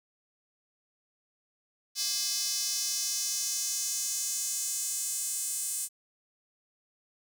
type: tone with high-pass filter sweep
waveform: square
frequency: 233.1 Hz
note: A#3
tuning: in tune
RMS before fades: -32 dBFS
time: 1.95-5.89 s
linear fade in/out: 50 ms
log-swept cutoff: 5100 to 8200 Hz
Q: 2.8
effects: none